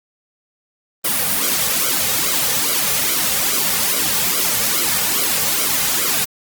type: noise with flanger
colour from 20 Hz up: white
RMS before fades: -18 dBFS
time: 1.04-6.25 s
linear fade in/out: 10 ms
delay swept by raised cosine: 1.1 to 3.1 ms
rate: 2.4 Hz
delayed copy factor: -1
effects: Opus 32 kbps